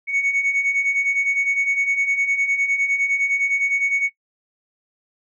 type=beating tone pair; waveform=sine; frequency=2217 / 2226.8 Hz; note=C#7 / C#7; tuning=0 / +7 cents; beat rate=9.8 Hz; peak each=-22 / -17 dBFS; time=0.07-4.1 s; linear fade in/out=50 ms; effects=noise-tail reverb RT60 0.1 s tail -20 dB re dry + tanh soft clip ceiling -14 dBFS